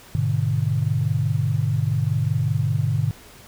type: chord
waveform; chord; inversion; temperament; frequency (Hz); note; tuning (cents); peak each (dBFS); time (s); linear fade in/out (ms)
sine; G# diminished; none; just; 103.83 / 124.59 / 149.51; G#2 / B2 / D3; 0 / +16 / +31; -23; 0.15-3.11; 0
effects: pink hiss -46 dBFS RMS until 3.47 s